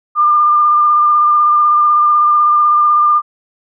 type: tone with vibrato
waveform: sine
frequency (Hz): 1200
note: D6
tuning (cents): +37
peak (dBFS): -7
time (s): 0.15-3.22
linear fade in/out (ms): 50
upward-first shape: square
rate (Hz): 16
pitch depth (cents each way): 11
effects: none